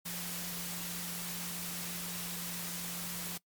sine tone in noise, 174.61 Hz, F3, in tune, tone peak -44 dBFS, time 0.05-3.38 s, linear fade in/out 10 ms, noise white, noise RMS -40 dBFS, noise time 0.05-3.38 s, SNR -7 dB, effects noise-tail reverb RT60 0.1 s tail -22 dB re dry + MP3 96 kbps

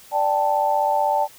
sine chord, D suspended fourth, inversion none, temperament equal, 587.3 / 784 / 880 Hz, D5 / G5 / A5, 0 / 0 / 0 cents, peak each -23 / -22 / -20 dBFS, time 0.11-1.28 s, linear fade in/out 50 ms, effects white hiss -47 dBFS RMS until 1.38 s

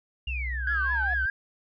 sine tone with pitch glide, 63 to 65.07 Hz, B1 to C2, +35 to -9 cents, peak -29 dBFS, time 0.27-1.26 s, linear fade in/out 5 ms, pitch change +56 cents, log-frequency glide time 0.64-0.77 s
sine exponential sweep, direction down, 2850 to 698.5 Hz, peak -32 dBFS, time 0.27-1.14 s, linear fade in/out 5 ms
sine tone with vibrato, 1609 Hz, G6, 45 cents sharp, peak -24 dBFS, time 0.67-1.3 s, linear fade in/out 2 ms, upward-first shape triangle, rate 4.9 Hz, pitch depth 110 cents each way
effects tanh soft clip ceiling -16 dBFS

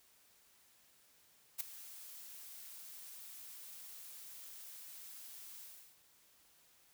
blue noise with ADSR envelope, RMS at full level -36 dBFS, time 1.58-5.98 s, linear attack 25 ms, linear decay 8 ms, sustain -16 dB, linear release 370 ms, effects white hiss -68 dBFS RMS until 6.93 s

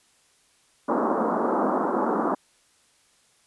pink band-pass noise, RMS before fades -24 dBFS, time 0.88-2.35 s, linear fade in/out 10 ms, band 210 to 1300 Hz, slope 48 dB/octave, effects white hiss -62 dBFS RMS until 3.46 s + resampled to 24000 Hz

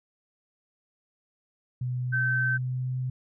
sine tone with pitch glide, 125.1 to 128.02 Hz, B2 to C3, +23 to -37 cents, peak -27 dBFS, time 1.81-3.1 s, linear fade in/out 5 ms, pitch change +40 cents, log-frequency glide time 2-2.97 s
sine tone, 1543 Hz, G6, 28 cents flat, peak -24 dBFS, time 2.12-2.58 s, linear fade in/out 20 ms
effects none

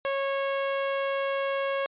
sawtooth tone, 549 Hz, C#5, 17 cents flat, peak -22 dBFS, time 0.05-1.86 s, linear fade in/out 0 ms, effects resampled to 8000 Hz

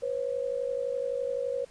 sine tone pair together, 492.3 / 544.1 Hz, B4 / C#5, -6 / -32 cents, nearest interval major second, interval 174 cents, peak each -31 / -31 dBFS, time 0.02-1.65 s, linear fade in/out 10 ms, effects pink hiss -57 dBFS RMS until 1.7 s + resampled to 22050 Hz

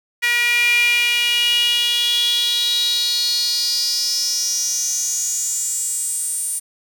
sawtooth tone with high-pass filter sweep, 479.3 Hz, A#4, 48 cents sharp, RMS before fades -19 dBFS, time 0.22-6.6 s, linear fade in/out 20 ms, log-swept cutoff 2100 to 9200 Hz, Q 7.8, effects 8-bit

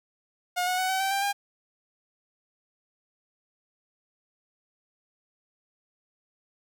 sawtooth tone with pitch steps, 718 / 731.8 / 745.9 / 760.3 / 774.9 / 789.8 / 805 Hz, F5 / F#5 / F#5 / F#5 / G5 / G5 / G5, +48 / -19 / +14 / +47 / -20 / +13 / +46 cents, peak -21 dBFS, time 0.56-1.33 s, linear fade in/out 20 ms, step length 110 ms, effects 10-bit

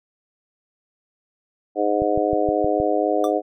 harmonic tone, 103.83 Hz, G#2, in tune, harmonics 3 / 4 / 5 / 6 / 7, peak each -24 / -24 / -24 / -24 / -24 dBFS, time 1.75-3.42 s, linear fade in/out 50 ms
click train, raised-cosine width 5 ms, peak -18 dBFS, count 6, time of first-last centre 2.02-2.801 s, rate 6.4 Hz
square tone with exponential decay, 1174.7 Hz, D6, in tune, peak -26 dBFS, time 3.24-3.34 s, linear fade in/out 1 ms, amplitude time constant 20 ms
effects none

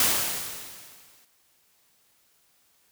white noise with exponential decay, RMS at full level -20 dBFS, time 0-1.25 s, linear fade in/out 2 ms, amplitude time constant 270 ms, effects white hiss -65 dBFS RMS until 2.91 s

